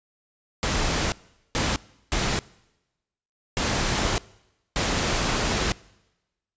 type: noise bursts at uneven times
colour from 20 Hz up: pink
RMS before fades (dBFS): -24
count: 5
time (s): 0.63-1.12 / 1.55-1.76 / 2.12-2.39 / 3.57-4.18 / 4.76-5.72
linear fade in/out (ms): 0
effects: noise-tail reverb RT60 1.0 s tail -23 dB re dry + resampled to 16000 Hz